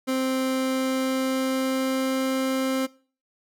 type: tone with pitch glide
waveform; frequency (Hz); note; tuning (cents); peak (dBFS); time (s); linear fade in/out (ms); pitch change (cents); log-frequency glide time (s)
30% pulse; 261.6 to 263.6; C4 to C4; 0 to +13; -20; 0.07-2.87; 20; +13; 0.43-2.24
effects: noise-tail reverb RT60 0.4 s tail -21 dB re dry